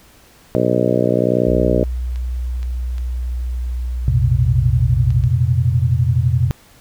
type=harmonic tone; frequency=61 Hz; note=B1; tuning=21 cents flat; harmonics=2 / 3 / 4 / 5 / 6 / 7 / 8 / 9 / 10; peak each=-22 / -22 / -22 / -22 / -22 / -22 / -22 / -22 / -22 dBFS; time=0.55-1.84 s; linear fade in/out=0 ms
type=tone with pitch glide; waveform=sine; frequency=61.7 to 61.17 Hz; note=B1 to B1; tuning=-1 to -16 cents; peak=-19 dBFS; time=1.46-5.28 s; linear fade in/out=20 ms; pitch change=-15 cents; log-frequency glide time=2.65-4.01 s
type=clicks; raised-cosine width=0.2 ms; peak=-22 dBFS; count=5; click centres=2.159 / 2.63 / 2.982 / 5.105 / 5.238 s
type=chord; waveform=sine; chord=F suspended fourth; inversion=none; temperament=equal with one note detuned; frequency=87.31 / 116.54 / 128.42 Hz; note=F2 / Bb2 / C3; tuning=0 / 0 / -32 cents; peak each=-18 / -17 / -16 dBFS; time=4.08-6.51 s; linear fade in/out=0 ms
effects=pink hiss -48 dBFS RMS until 6.8 s